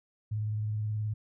sine tone with vibrato, 106.9 Hz, A2, 49 cents flat, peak -29 dBFS, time 0.31-1.14 s, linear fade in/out 10 ms, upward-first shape square, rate 19 Hz, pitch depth 24 cents each way, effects none

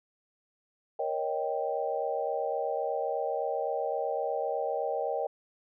sine chord, Eb dominant seventh, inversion second, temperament equal with one note detuned, 470.8 / 554.4 / 622.3 / 784 Hz, Bb4 / Db5 / Eb5 / G5, +17 / 0 / 0 / 0 cents, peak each -34 dBFS, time 0.99-5.27 s, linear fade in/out 5 ms, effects none

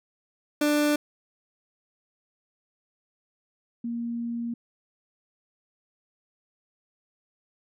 30% pulse / sine tone pair in turn, 295.8 / 234.8 Hz, D4 / A#3, +13 / +13 cents, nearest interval major third, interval 400 cents, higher first, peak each -18 / -28 dBFS, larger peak first, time 0.61-0.96 / 3.84-4.54 s, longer second, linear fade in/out 5 ms, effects none

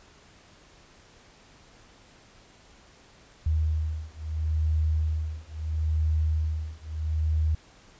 sine beating tone pair, 77.78 / 78.53 Hz, D#2 / D#2, 0 / +17 cents, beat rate 0.75 Hz, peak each -27 dBFS, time 3.46-7.55 s, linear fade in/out 5 ms, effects pink hiss -55 dBFS RMS until 7.99 s + resampled to 16000 Hz

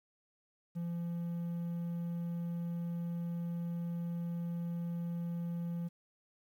triangle tone, 171 Hz, F3, 36 cents flat, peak -33 dBFS, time 0.75-5.89 s, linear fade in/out 20 ms, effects 11-bit

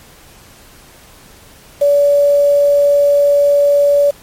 sine tone with quantisation, 573 Hz, D5, 43 cents flat, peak -7 dBFS, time 1.81-4.11 s, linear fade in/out 10 ms, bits 5, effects pink hiss -42 dBFS RMS until 4.22 s + MP3 64 kbps

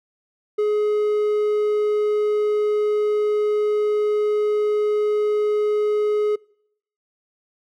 triangle tone, 420.7 Hz, G#4, 22 cents sharp, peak -15 dBFS, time 0.58-6.36 s, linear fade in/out 10 ms, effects noise-tail reverb RT60 0.7 s tail -25 dB re dry

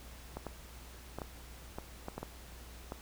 clicks, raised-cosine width 1 ms, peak -25 dBFS, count 9, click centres 0.37 / 0.467 / 1.186 / 1.218 / 1.785 / 2.084 / 2.18 / 2.23 / 2.921 s, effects added 60 Hz sine -51 dBFS peak until 3.01 s + pink hiss -54 dBFS RMS until 3.01 s

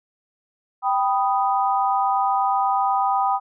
sine chord, G augmented, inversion none, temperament equal, 784 / 987.8 / 1244.5 Hz, G5 / B5 / D#6, 0 / 0 / 0 cents, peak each -20 / -23 / -24 dBFS, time 0.82-3.4 s, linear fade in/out 50 ms, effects none

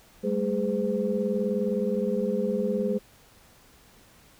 sine tone cluster, 196.5 / 215.9 / 412.9 / 509 Hz, G3 / A3 / G#4 / C5, +4 / -33 / -10 / -48 cents, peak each -29 dBFS, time 0.23-2.99 s, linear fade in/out 20 ms, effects tanh soft clip ceiling -13 dBFS + pink hiss -56 dBFS RMS until 4.39 s

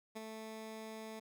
15% pulse tone with ADSR envelope, 220 Hz, A3, in tune, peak -35 dBFS, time 0.15-1.2 s, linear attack 17 ms, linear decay 22 ms, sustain -4 dB, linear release 12 ms, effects none

